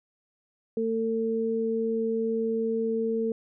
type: tone pair together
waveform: sine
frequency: 225.5 / 450.4 Hz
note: A3 / A4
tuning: +43 / +40 cents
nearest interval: octave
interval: 1197 cents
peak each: -29 / -26 dBFS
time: 0.77-3.32 s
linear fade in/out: 2 ms
effects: none